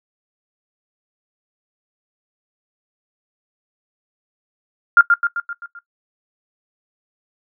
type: tone with echo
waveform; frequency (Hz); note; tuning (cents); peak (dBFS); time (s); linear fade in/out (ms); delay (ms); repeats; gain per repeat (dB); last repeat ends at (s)
sine; 1400; F6; +4; -4; 4.97-5.01; 2; 130; 6; -5; 5.79
effects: noise-tail reverb RT60 0.1 s tail -17 dB re dry